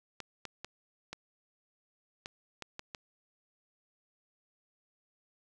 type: clicks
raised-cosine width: 0.2 ms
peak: -23 dBFS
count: 8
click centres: 0.203 / 0.453 / 0.646 / 1.13 / 2.259 / 2.623 / 2.794 / 2.948 s
effects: none